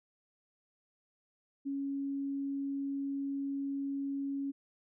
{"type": "tone", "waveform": "sine", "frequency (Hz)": 277.2, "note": "C#4", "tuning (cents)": 0, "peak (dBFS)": -33, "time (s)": [1.65, 4.52], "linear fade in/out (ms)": 20, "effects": []}